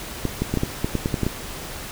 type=clicks; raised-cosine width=3 ms; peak=-8 dBFS; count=11; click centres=0.253 / 0.42 / 0.54 / 0.573 / 0.634 / 0.845 / 0.953 / 1.059 / 1.142 / 1.233 / 1.266 s; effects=pink hiss -34 dBFS RMS until 1.91 s